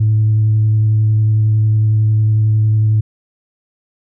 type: tone with vibrato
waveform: sine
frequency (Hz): 108.3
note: A2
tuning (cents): -27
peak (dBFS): -8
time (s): 0-3.01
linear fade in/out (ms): 10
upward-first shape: square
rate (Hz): 11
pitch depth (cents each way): 9
effects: tanh soft clip ceiling -6 dBFS